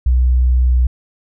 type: tone with pitch glide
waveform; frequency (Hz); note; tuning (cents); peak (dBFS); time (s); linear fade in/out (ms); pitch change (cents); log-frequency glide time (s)
sine; 62.5 to 62.07; B1 to B1; +21 to +9; -8; 0.06-0.87; 5; -12; 0.67-0.74
effects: tanh soft clip ceiling -6 dBFS